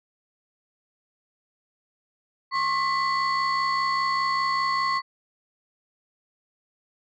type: tone cluster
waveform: sine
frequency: 1074 / 1139 / 1995 / 4440 Hz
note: C6 / C#6 / B6 / C#8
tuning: +45 / +47 / +17 / +2 cents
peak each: -22 / -31 / -28 / -31 dBFS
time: 2.51-5.02 s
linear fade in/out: 50 ms
effects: tanh soft clip ceiling -17 dBFS